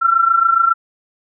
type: tone with amplitude modulation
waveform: sine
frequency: 1354 Hz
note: E6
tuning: 46 cents sharp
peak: -7 dBFS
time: 0.01-0.74 s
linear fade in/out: 20 ms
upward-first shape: sine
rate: 27.2 Hz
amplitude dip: 75%
effects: none